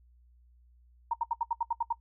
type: tone bursts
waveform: sine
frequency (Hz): 932.3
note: A#5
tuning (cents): 0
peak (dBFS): -25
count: 9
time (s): 1.11-1.928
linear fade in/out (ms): 5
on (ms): 26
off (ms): 73
effects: noise-tail reverb RT60 0.1 s tail -18 dB re dry + added 60 Hz sine -58 dBFS peak until 2 s